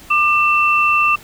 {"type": "tone pair together", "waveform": "sine", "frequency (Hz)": [1193.8, 2680], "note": ["D6", "E7"], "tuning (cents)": [28, 28], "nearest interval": "octave + major second", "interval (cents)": 1400, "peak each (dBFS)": -14, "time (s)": [0.1, 1.16], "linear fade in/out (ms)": 10, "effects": ["pink hiss -41 dBFS RMS until 1.23 s"]}